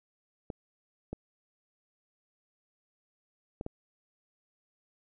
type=clicks; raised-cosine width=2 ms; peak=-23 dBFS; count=4; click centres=0.502 / 1.13 / 3.611 / 3.664 s; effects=none